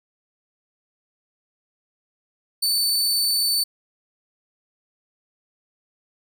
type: tone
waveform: sawtooth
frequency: 4517 Hz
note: C#8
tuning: 32 cents sharp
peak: -16 dBFS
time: 2.62-3.64 s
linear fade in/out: 10 ms
effects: none